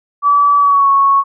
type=tone with pitch glide; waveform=sine; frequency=1150 to 1105.7 Hz; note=D6 to C#6; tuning=-37 to -5 cents; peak=-7 dBFS; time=0.22-1.24 s; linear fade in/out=50 ms; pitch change=-68 cents; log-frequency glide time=0.58-0.89 s; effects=none